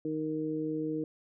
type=harmonic tone; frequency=155.56 Hz; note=D#3; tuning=in tune; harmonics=1 / 2 / 3; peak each=-41 / -32 / -36 dBFS; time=0.05-1.04 s; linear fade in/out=2 ms; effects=none